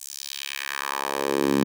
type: tone with high-pass filter sweep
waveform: 10% pulse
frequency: 69.5 Hz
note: C#2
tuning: 5 cents sharp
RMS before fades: -27 dBFS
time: 0-1.64 s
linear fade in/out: 10 ms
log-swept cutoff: 7800 to 210 Hz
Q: 1.8
effects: none